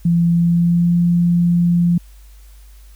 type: tone with pitch glide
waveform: sine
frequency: 170 to 172.97 Hz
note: F3 to F3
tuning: -46 to -16 cents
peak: -11 dBFS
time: 0.05-1.98 s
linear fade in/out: 5 ms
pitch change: +30 cents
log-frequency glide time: 0.33-0.96 s
effects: added 50 Hz sine -39 dBFS peak until 2.95 s + white hiss -53 dBFS RMS until 2.95 s